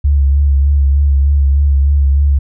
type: tone with vibrato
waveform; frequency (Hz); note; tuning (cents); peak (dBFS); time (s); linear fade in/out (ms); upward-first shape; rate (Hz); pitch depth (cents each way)
sine; 70.2; C#2; +22; -7; 0.04-2.39; 10; sine; 3.3; 39
effects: none